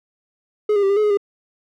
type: tone with pitch steps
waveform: triangle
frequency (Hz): 422.1 / 405.2 / 391.1 / 400.5 / 426 / 418.8 / 403.6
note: G#4 / G#4 / G4 / G4 / G#4 / G#4 / G#4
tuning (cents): +28 / -43 / -4 / +37 / +44 / +15 / -49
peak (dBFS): -12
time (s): 0.69-1.173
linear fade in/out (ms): 5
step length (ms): 69
effects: none